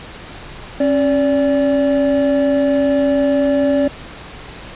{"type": "tone pair together", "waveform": "triangle", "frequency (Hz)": [272.4, 577.2], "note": ["C#4", "D5"], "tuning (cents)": [-30, -30], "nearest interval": "octave + minor second", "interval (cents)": 1300, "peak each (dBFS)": -13, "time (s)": [0.8, 3.88], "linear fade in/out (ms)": 5, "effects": ["pink hiss -34 dBFS RMS until 4.75 s", "resampled to 8000 Hz"]}